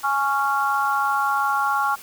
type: chord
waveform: sine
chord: Db major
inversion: second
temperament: just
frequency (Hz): 831.5 / 1108.7 / 1385.9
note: Ab5 / Db6 / F6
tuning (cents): +2 / 0 / -14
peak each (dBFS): -23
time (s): 0.03-1.96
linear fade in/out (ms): 20
effects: white hiss -42 dBFS RMS until 2.02 s